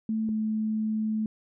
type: tone pair in turn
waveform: sine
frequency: 220 / 217.2 Hz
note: A3 / A3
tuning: 0 / -22 cents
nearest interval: unison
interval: 22 cents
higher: first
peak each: -25 dBFS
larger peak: neither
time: 0.09-0.29 / 0.29-1.26 s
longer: second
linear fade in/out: 2 ms
effects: none